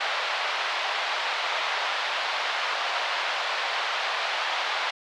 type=band-pass noise; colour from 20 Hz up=pink; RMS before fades=-28 dBFS; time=0-4.91 s; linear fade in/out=10 ms; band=680 to 4100 Hz; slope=24 dB/octave; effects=none